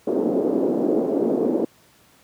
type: band-pass noise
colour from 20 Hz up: white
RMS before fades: -21 dBFS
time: 0.07-1.65 s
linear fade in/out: 5 ms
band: 240 to 450 Hz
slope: 24 dB/octave
effects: pink hiss -55 dBFS RMS until 2.23 s + high-pass 100 Hz 12 dB/octave